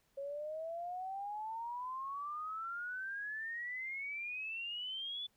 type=exponential sweep; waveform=sine; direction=up; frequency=547 to 3484 Hz; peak=-39 dBFS; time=0.17-5.27 s; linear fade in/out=10 ms; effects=pink hiss -75 dBFS RMS until 5.36 s